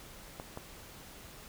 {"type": "clicks", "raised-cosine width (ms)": 1, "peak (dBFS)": -26, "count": 2, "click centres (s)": [0.399, 0.574], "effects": ["pink hiss -51 dBFS RMS until 1.48 s"]}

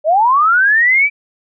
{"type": "linear sweep", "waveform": "sine", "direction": "up", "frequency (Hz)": [581, 2349], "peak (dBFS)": -8, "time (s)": [0.04, 1.1], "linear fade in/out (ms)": 50, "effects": []}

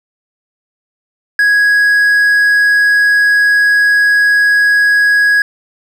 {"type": "tone", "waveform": "triangle", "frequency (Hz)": 1661.2, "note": "G#6", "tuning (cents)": 0, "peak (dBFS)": -5, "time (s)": [1.39, 5.42], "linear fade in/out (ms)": 2, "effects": []}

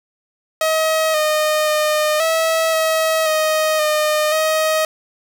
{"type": "tone with pitch steps", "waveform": "sawtooth", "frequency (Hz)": [635, 614, 610, 648, 640, 625, 610, 629], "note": ["D#5", "D#5", "D#5", "E5", "D#5", "D#5", "D#5", "D#5"], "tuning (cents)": [35, -23, -34, -30, 49, 8, -34, 19], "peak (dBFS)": -11, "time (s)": [0.61, 4.85], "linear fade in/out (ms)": 2, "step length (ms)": 530, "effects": ["7-bit"]}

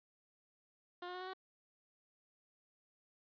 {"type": "tone with pitch steps", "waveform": "15% pulse", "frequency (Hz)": [354.7, 360.1, 365.5, 371, 376.7], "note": ["F4", "F#4", "F#4", "F#4", "F#4"], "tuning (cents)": [27, -47, -21, 5, 31], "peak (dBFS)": -37, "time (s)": [1.02, 1.335], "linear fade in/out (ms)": 5, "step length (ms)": 63, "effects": ["resampled to 11025 Hz"]}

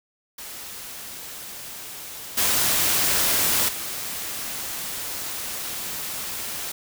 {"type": "noise with level steps", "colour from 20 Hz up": "white", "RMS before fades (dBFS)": [-37, -21, -31], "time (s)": [0.38, 6.72], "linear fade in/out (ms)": 5, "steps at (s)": [2.37, 3.68], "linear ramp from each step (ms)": 10, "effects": []}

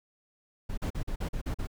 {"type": "noise bursts", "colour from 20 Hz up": "brown", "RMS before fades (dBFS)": -32, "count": 8, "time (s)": [0.69, 1.672], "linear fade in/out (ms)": 10, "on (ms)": 86, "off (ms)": 42, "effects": []}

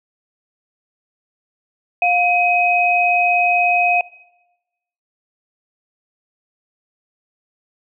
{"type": "tone pair together", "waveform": "sine", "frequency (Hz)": [708.6, 2525], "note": ["F5", "D#7"], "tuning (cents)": [25, 25], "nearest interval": "octave + minor seventh", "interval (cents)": 2200, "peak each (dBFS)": -15, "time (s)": [2.02, 4.01], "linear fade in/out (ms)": 2, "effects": ["noise-tail reverb RT60 1.0 s tail -21 dB re dry"]}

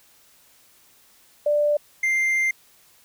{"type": "tone pair in turn", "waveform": ["sine", "triangle"], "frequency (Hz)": [590, 2095], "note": ["D5", "C7"], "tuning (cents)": [8, 2], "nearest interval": "octave + minor seventh", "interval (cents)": 2194, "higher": "second", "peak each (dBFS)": -17, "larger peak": "neither", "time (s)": [[1.46, 1.77], [2.03, 2.51]], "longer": "second", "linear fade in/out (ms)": 5, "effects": ["white hiss -56 dBFS RMS until 3.04 s"]}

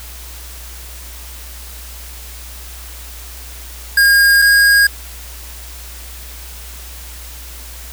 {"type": "tone pair in turn", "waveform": "square", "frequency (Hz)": [1622, 1632.3], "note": ["G#6", "G#6"], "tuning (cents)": [-41, -30], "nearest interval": "unison", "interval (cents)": 11, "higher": "second", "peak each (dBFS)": -8, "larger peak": "neither", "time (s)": [[3.97, 4.42], [4.42, 4.87]], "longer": "neither", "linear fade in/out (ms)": 5, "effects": ["added 60 Hz sine -32 dBFS peak until 7.92 s", "white hiss -35 dBFS RMS until 7.92 s"]}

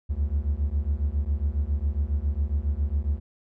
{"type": "beating tone pair", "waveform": "triangle", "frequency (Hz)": [68.5, 75.8], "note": ["C#2", "D#2"], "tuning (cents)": [-20, -45], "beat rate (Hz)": 7.3, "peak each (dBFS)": -24, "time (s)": [0.09, 3.2], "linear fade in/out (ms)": 20, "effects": []}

